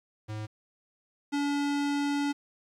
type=tone pair in turn; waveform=square; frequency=107.5 / 286.1 Hz; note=A2 / D4; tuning=-40 / -45 cents; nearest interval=octave + perfect fourth; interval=1695 cents; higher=second; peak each=-35 / -27 dBFS; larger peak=second; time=0.28-0.47 / 1.32-2.33 s; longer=second; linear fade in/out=20 ms; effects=low-pass 7000 Hz 12 dB/octave + 10-bit